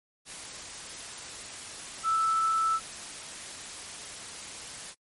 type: tone in noise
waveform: sine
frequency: 1318.5 Hz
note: E6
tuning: in tune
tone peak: -23 dBFS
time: 2.03-2.8 s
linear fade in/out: 50 ms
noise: white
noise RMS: -41 dBFS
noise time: 0.25-4.95 s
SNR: +15 dB
effects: noise-tail reverb RT60 0.1 s tail -25 dB re dry + MP3 48 kbps